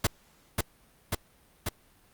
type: noise with echo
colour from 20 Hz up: pink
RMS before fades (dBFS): -24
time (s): 0.04-0.07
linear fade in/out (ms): 5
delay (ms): 540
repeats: 3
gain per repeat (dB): -2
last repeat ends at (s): 1.69
effects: pink hiss -62 dBFS RMS until 2.13 s + Opus 48 kbps